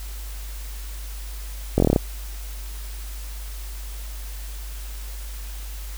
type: slowing click train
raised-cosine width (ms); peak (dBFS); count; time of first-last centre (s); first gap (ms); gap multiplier
2; -3; 8; 1.78-1.962; 21; 1.07
effects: added 50 Hz sine -31 dBFS peak until 5.97 s + white hiss -42 dBFS RMS until 5.97 s